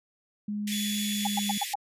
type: tone with pitch glide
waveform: sine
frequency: 207.7 to 204.1 Hz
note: G#3 to G#3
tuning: 0 to -30 cents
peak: -29 dBFS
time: 0.48-1.58 s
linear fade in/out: 5 ms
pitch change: -30 cents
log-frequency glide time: 1.07-1.44 s
type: high-pass noise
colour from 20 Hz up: pink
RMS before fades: -36 dBFS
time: 0.67-1.74 s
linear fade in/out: 5 ms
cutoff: 1800 Hz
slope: 96 dB/octave
type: tone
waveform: sawtooth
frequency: 3426 Hz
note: A7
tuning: 47 cents flat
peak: -30 dBFS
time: 0.72-1.65 s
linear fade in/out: 0 ms
type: tone bursts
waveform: sine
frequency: 812 Hz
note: G#5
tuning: 39 cents flat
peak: -24 dBFS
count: 5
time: 1.25-1.755 s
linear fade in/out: 5 ms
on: 21 ms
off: 100 ms
effects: resampled to 32000 Hz